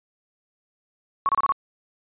sine tone bursts, 1106 Hz, C#6, 4 cents flat, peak -17 dBFS, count 5, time 1.26-1.521 s, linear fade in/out 0 ms, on 29 ms, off 29 ms, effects resampled to 8000 Hz

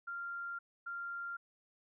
sine tone bursts at uneven times, 1390 Hz, F6, 9 cents flat, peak -39 dBFS, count 2, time 0.07-0.59 / 0.86-1.37 s, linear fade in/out 10 ms, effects none

